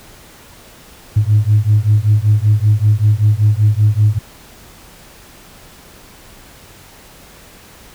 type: beating tone pair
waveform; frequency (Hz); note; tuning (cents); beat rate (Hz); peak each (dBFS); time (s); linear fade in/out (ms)
sine; 103.3 / 108.5; G#2 / A2; -9 / -24; 5.2; -11; 1.16-4.19; 10
effects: tanh soft clip ceiling -3 dBFS + pink hiss -41 dBFS RMS until 7.94 s